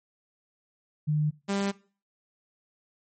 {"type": "tone pair in turn", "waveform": ["sine", "sawtooth"], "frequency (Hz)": [151.2, 198.59], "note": ["D#3", "G3"], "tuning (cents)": [-49, 23], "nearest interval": "perfect fourth", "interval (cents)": 472, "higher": "second", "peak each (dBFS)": -22, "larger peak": "neither", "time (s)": [[1.07, 1.31], [1.48, 1.72]], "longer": "neither", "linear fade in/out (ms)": 20, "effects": ["noise-tail reverb RT60 0.4 s tail -21 dB re dry", "MP3 32 kbps"]}